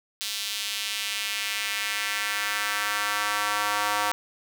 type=tone with high-pass filter sweep; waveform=square; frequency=103.83 Hz; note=G#2; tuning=in tune; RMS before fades=-28 dBFS; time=0.21-4.12 s; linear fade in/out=0 ms; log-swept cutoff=3700 to 950 Hz; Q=1.6; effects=none